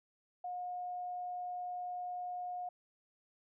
sine tone, 719 Hz, F#5, 50 cents flat, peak -38 dBFS, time 0.44-2.69 s, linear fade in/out 5 ms, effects none

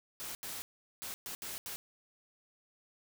white noise bursts at uneven times, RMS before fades -42 dBFS, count 6, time 0.2-0.35 / 0.43-0.62 / 1.02-1.14 / 1.26-1.35 / 1.42-1.58 / 1.66-1.76 s, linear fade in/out 0 ms, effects none

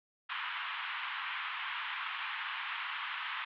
pink band-pass noise, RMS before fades -39 dBFS, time 0.29-3.45 s, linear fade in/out 10 ms, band 960 to 3300 Hz, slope 48 dB/octave, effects none

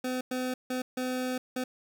25% pulse tone bursts at uneven times, 254.3 Hz, C4, 49 cents flat, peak -26 dBFS, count 5, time 0.04-0.21 / 0.31-0.54 / 0.7-0.82 / 0.97-1.38 / 1.56-1.64 s, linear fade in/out 5 ms, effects none

